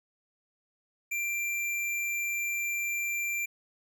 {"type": "tone", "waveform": "square", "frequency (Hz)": 2363, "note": "D7", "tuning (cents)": 10, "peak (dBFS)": -30, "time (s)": [1.11, 3.46], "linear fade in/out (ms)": 10, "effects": []}